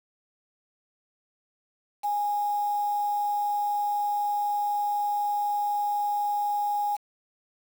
sine tone with quantisation, 824 Hz, G#5, 14 cents flat, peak -24 dBFS, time 2.03-6.97 s, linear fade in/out 20 ms, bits 7, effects none

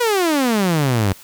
sawtooth exponential sweep, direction down, 496.8 to 91.4 Hz, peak -11 dBFS, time 0-1.13 s, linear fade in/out 10 ms, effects white hiss -43 dBFS RMS until 1.23 s

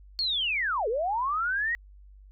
sine linear two-way sweep, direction down then up, 4435 to 410 to 1930 Hz, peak -25 dBFS, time 0.19-1.75 s, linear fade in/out 0 ms, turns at 0.88 s, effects added 49 Hz sine -48 dBFS peak until 2.31 s

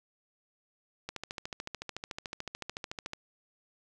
click train, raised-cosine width 0.2 ms, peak -20 dBFS, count 29, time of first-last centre 1.09-3.134 s, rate 13.7 Hz, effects none

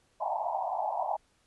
white band-pass noise, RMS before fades -32 dBFS, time 0.2-1.17 s, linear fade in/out 10 ms, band 630 to 960 Hz, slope 96 dB/octave, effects pink hiss -69 dBFS RMS until 1.46 s + resampled to 24000 Hz

